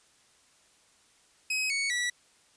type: tone with pitch steps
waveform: sawtooth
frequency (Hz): 2540 / 2224 / 1947.3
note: D#7 / C#7 / B6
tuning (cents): +35 / +5 / -25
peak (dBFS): -24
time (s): 1.5-2.1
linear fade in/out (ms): 5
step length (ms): 200
effects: white hiss -63 dBFS RMS until 2.56 s + resampled to 22050 Hz